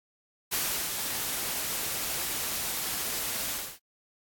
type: noise with ADSR envelope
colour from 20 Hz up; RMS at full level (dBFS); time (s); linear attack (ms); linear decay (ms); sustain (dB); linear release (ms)
white; -28; 0.51-3.79; 21; 350; -4; 280
effects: AAC 64 kbps